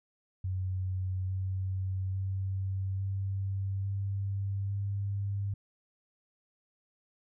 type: tone with pitch steps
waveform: sine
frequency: 93.3 / 94.6 / 95.92 / 97.26 / 98.62 / 100 Hz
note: F#2 / F#2 / G2 / G2 / G2 / G2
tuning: +15 / +39 / -37 / -13 / +11 / +35 cents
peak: -30 dBFS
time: 0.44-5.54 s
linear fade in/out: 5 ms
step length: 850 ms
effects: none